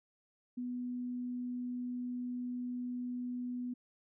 sine tone, 246.9 Hz, B3, in tune, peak -36 dBFS, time 0.57-3.74 s, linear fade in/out 10 ms, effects none

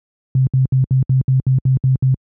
sine tone bursts, 131 Hz, C3, 2 cents sharp, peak -10 dBFS, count 10, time 0.35-2.144 s, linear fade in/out 2 ms, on 120 ms, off 66 ms, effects high-pass 60 Hz 12 dB/octave

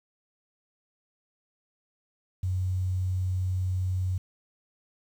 sine tone with quantisation, 92.5 Hz, F#2, in tune, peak -25 dBFS, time 2.43-4.18 s, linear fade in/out 5 ms, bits 9, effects none

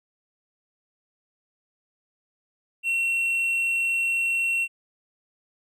triangle tone, 2722 Hz, F7, 45 cents flat, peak -20 dBFS, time 2.83-4.68 s, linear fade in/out 50 ms, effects none

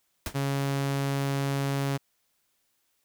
pink noise with exponential decay, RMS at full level -28 dBFS, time 0.26-0.38 s, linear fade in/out 2 ms, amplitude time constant 24 ms
sawtooth tone, 138.59 Hz, C#3, in tune, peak -22 dBFS, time 0.34-1.98 s, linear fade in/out 20 ms
effects white hiss -73 dBFS RMS until 3.04 s

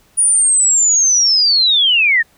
sine linear sweep, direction down, 9700 to 1760 Hz, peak -9 dBFS, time 0.17-2.23 s, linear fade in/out 20 ms, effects pink hiss -53 dBFS RMS until 2.37 s

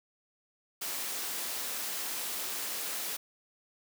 white high-pass noise, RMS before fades -36 dBFS, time 0.81-3.17 s, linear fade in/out 10 ms, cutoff 250 Hz, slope 12 dB/octave, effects none

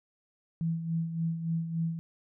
sine tone with tremolo, 164.81 Hz, E3, in tune, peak -26 dBFS, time 0.61-1.99 s, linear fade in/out 0 ms, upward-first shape sine, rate 3.5 Hz, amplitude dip 60%, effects none

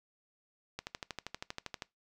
click train, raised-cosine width 0.2 ms, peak -21 dBFS, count 14, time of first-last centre 0.79-1.822 s, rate 12.6 Hz, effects noise-tail reverb RT60 0.2 s tail -22 dB re dry

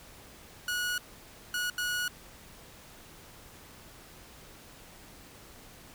sawtooth tone bursts at uneven times, 1458 Hz, F#6, 26 cents flat, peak -26 dBFS, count 3, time 0.68-0.98 / 1.54-1.7 / 1.78-2.08 s, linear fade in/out 2 ms, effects pink hiss -52 dBFS RMS until 5.94 s

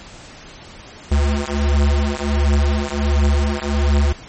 square beating tone pair, 70.7 / 72.1 Hz, C#2 / D2, +35 / -31 cents, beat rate 1.4 Hz, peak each -18 dBFS, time 1.11-4.13 s, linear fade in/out 10 ms, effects pink hiss -39 dBFS RMS until 4.28 s + MP3 32 kbps

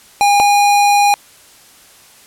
square tone pair in turn, 813 / 815.8 Hz, G#5 / G#5, -37 / -31 cents, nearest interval unison, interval 6 cents, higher second, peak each -9 dBFS, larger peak neither, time 0.21-0.4 / 0.4-1.14 s, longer second, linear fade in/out 0 ms, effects white hiss -44 dBFS RMS until 2.26 s + low-pass 12000 Hz 12 dB/octave

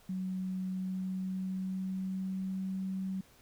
sine tone with pitch glide, 186.6 to 189.97 Hz, F#3 to F#3, +15 to +46 cents, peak -33 dBFS, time 0.09-3.21 s, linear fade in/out 5 ms, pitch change +31 cents, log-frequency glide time 0.68-2.74 s, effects pink hiss -62 dBFS RMS until 3.41 s

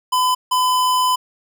square tone pair in turn, 1009 / 1009 Hz, B5 / B5, +37 / +37 cents, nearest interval unison, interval 0 cents, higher neither, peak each -15 dBFS, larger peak neither, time 0.12-0.35 / 0.51-1.16 s, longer second, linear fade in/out 10 ms, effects none

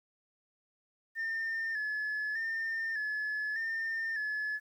sine tone with vibrato, 1760 Hz, A6, in tune, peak -30 dBFS, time 1.15-4.6 s, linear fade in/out 50 ms, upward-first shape square, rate 0.83 Hz, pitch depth 47 cents each way, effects tanh soft clip ceiling -30 dBFS + 11-bit

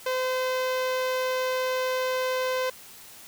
sawtooth tone with notch filter, 513 Hz, C5, 34 cents flat, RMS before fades -27 dBFS, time 0.06-2.7 s, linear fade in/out 5 ms, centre 9500 Hz, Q 0.72, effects white hiss -47 dBFS RMS until 3.27 s

